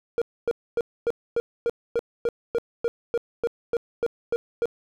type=tone bursts; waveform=triangle; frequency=470 Hz; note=A#4; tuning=14 cents sharp; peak=-18 dBFS; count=16; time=0.18-4.656 s; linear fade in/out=0 ms; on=36 ms; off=260 ms; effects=none